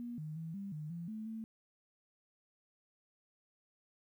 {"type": "tone with pitch steps", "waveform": "sine", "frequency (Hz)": [239.4, 154, 162.5, 198.3, 152.1, 170.1, 217.7, 222.5], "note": ["A#3", "D#3", "E3", "G3", "D#3", "F3", "A3", "A3"], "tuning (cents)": [46, -17, -24, 20, -39, -45, -18, 20], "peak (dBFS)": -40, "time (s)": [0, 1.44], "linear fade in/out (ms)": 0, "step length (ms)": 180, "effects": ["12-bit"]}